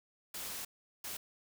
white noise bursts at uneven times, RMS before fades -42 dBFS, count 2, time 0.34-0.65 / 1.04-1.17 s, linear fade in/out 5 ms, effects none

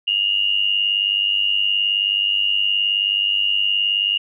sine tone pair together, 2798 / 2897 Hz, F7 / F#7, +3 / -37 cents, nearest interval minor second, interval 60 cents, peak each -19 dBFS, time 0.07-4.18 s, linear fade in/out 10 ms, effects none

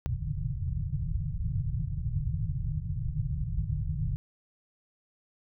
white low-pass noise, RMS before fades -31 dBFS, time 0.06-4.16 s, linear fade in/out 0 ms, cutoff 160 Hz, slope 96 dB/octave, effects none

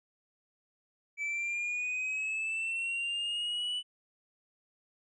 triangle linear sweep, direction up, 2300 to 2977 Hz, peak -30 dBFS, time 1.17-3.83 s, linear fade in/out 50 ms, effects resampled to 24000 Hz

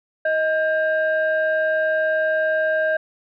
sine tone pair together, 628.2 / 1595 Hz, D#5 / G6, +16 / +30 cents, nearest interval octave + major third, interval 1614 cents, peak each -18 / -21 dBFS, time 0.25-2.97 s, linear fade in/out 5 ms, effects tanh soft clip ceiling -11 dBFS

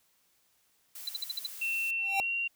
blue noise, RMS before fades -44 dBFS, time 0.95-1.91 s, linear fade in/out 5 ms
sine tone bursts, 4011 Hz, B7, 26 cents sharp, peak -30 dBFS, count 6, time 1.07-1.466 s, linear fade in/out 5 ms, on 21 ms, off 54 ms
sine tone with pitch glide, 2700 to 2757 Hz, E7 to F7, +41 to -23 cents, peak -29 dBFS, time 1.61-2.48 s, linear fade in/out 10 ms, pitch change +36 cents, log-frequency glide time 1.99-2.36 s
square tone with exponential growth, 784 Hz, G5, in tune, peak -25 dBFS, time 1.98-2.2 s, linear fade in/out 0 ms, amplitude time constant 46 ms
effects white hiss -70 dBFS RMS until 2.55 s

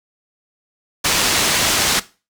white low-pass noise, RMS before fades -17 dBFS, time 1.04-2 s, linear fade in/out 10 ms, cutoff 6700 Hz, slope 12 dB/octave, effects noise-tail reverb RT60 0.3 s tail -17 dB re dry

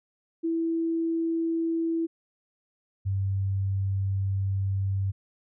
sine tone pair in turn, 329.6 / 97.29 Hz, E4 / G2, 0 / -13 cents, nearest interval octave + major sixth, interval 2113 cents, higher first, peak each -24 dBFS, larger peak neither, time 0.43-2.07 / 3.05-5.12 s, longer second, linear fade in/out 20 ms, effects none

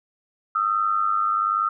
sine tone pair together, 1237 / 1338 Hz, D#6 / E6, -10 / +25 cents, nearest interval minor second, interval 135 cents, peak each -22 dBFS, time 0.55-1.69 s, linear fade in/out 5 ms, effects none

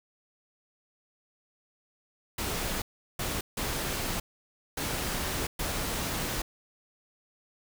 pink noise bursts at uneven times, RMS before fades -32 dBFS, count 5, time 2.38-2.82 / 3.19-3.41 / 3.57-4.2 / 4.77-5.47 / 5.59-6.42 s, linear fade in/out 5 ms, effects none

